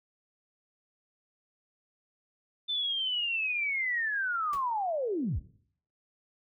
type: linear sweep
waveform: sine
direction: down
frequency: 3557 to 37.52 Hz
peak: -28 dBFS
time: 2.68-5.4 s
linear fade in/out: 20 ms
type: noise with exponential decay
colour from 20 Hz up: pink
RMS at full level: -41 dBFS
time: 4.53-4.65 s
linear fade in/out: 2 ms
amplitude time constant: 24 ms
effects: noise-tail reverb RT60 0.6 s tail -17 dB re dry